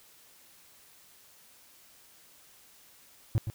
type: tone with echo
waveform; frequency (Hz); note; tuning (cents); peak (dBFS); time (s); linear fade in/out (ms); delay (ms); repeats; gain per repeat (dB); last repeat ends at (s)
triangle; 110.6; A2; +9; -20; 3.35-3.38; 0; 120; 1; -8; 3.5
effects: white hiss -58 dBFS RMS until 3.54 s